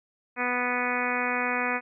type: harmonic tone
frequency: 246.9 Hz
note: B3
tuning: in tune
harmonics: 1 / 2 / 3 / 4 / 5 / 6 / 7 / 8 / 9 / 10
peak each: -34 / -34 / -34 / -34 / -34 / -34 / -34 / -34 / -34 / -34 dBFS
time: 0.36-1.81 s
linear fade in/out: 50 ms
effects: none